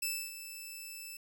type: tone with ADSR envelope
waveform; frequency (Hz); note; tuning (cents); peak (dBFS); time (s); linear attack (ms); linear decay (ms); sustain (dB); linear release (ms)
10% pulse; 2637; E7; 0; -23; 0.02-1.17; 8; 280; -12; 4
effects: 10-bit